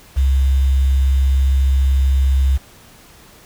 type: tone with quantisation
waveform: sine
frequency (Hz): 67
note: C2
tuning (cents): +42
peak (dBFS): -11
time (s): 0.16-2.58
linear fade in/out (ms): 20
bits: 6
effects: pink hiss -45 dBFS RMS until 3.45 s